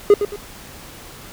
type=tone with echo; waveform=triangle; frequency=410.4 Hz; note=G#4; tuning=21 cents flat; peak=-4 dBFS; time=0.1-0.14 s; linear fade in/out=2 ms; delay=110 ms; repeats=2; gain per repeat=-10 dB; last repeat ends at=0.36 s; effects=pink hiss -39 dBFS RMS until 1.32 s